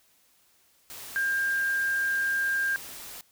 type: tone in noise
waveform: sine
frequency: 1600 Hz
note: G6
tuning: 35 cents sharp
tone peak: -24 dBFS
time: 1.16-2.76 s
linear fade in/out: 0 ms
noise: white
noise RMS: -42 dBFS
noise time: 0.9-3.21 s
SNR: +15 dB
effects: white hiss -64 dBFS RMS until 3.31 s